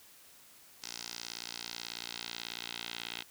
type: tone with band-pass filter sweep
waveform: 10% pulse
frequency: 58.27 Hz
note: A#1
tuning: in tune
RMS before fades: -43 dBFS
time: 0.82-3.23 s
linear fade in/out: 10 ms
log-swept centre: 5400 to 3400 Hz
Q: 2.2
effects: white hiss -58 dBFS RMS until 3.3 s